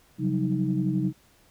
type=tone cluster; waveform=sine; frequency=135.8 / 179.5 / 190.9 / 312.7 Hz; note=C#3 / F3 / G3 / D#4; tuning=-35 / +48 / -46 / +9 cents; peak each=-28 dBFS; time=0.18-1.13 s; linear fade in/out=50 ms; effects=tanh soft clip ceiling -12 dBFS + pink hiss -60 dBFS RMS until 1.5 s